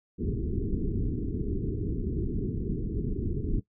pink low-pass noise, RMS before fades -30 dBFS, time 0.18-3.61 s, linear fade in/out 20 ms, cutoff 430 Hz, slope 96 dB/octave, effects noise-tail reverb RT60 0.1 s tail -18 dB re dry

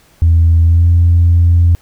sine tone with pitch glide, 82.9 to 85.63 Hz, E2 to F2, +10 to -34 cents, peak -4 dBFS, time 0.22-1.75 s, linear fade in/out 0 ms, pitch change +56 cents, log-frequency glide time 0.63-0.88 s, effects tanh soft clip ceiling -2 dBFS + pink hiss -49 dBFS RMS until 1.81 s

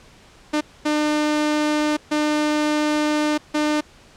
sawtooth tone bursts at uneven times, 301.2 Hz, D4, 44 cents sharp, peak -14 dBFS, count 4, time 0.53-0.61 / 0.85-1.97 / 2.11-3.38 / 3.54-3.81 s, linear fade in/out 10 ms, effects pink hiss -49 dBFS RMS until 4.16 s + low-pass 7000 Hz 12 dB/octave

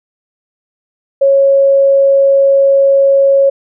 sine tone, 550 Hz, C#5, 14 cents flat, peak -5 dBFS, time 1.21-3.5 s, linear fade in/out 10 ms, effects none

